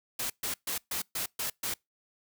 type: noise bursts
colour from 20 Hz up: white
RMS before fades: -33 dBFS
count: 7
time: 0.19-1.74 s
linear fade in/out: 5 ms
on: 110 ms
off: 130 ms
effects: noise-tail reverb RT60 0.2 s tail -26 dB re dry